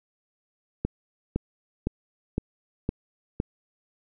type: click train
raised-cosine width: 3 ms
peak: -12 dBFS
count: 6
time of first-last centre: 0.85-3.401 s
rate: 1.96 Hz
effects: none